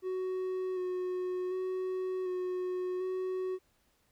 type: tone with vibrato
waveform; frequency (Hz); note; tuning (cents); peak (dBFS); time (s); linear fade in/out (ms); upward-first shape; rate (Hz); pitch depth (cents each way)
triangle; 368.6; F#4; -7; -30; 0.02-3.59; 50; square; 0.67; 16
effects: pink hiss -72 dBFS RMS until 4.11 s